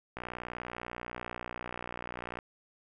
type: click train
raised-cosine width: 0.5 ms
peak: -23 dBFS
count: 135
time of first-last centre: 0.17-2.389 s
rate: 60.4 Hz
effects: none